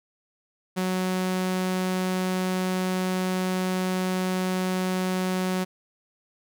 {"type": "tone", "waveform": "sawtooth", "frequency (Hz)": 185, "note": "F#3", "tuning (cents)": 0, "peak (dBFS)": -20, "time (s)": [0.76, 5.65], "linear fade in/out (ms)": 20, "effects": []}